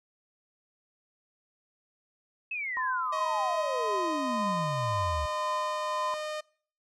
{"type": "exponential sweep", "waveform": "sine", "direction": "down", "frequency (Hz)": [2637, 69.5], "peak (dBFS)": -31, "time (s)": [2.51, 5.26], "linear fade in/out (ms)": 5}
{"type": "tone with tremolo", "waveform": "sine", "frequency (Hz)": 1023, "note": "C6", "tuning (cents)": -39, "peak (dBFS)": -28, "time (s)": [2.77, 6.14], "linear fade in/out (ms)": 0, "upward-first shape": "triangle", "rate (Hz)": 1.9, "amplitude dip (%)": 45}
{"type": "tone with pitch glide", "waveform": "sawtooth", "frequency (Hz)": [628, 611.5], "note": ["D#5", "D#5"], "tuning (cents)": [16, -30], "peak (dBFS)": -29, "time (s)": [3.12, 6.41], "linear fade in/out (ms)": 10, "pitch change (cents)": -46, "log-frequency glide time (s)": [3.86, 4.85]}
{"effects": ["noise-tail reverb RT60 0.5 s tail -24 dB re dry", "low-pass 7000 Hz 12 dB/octave"]}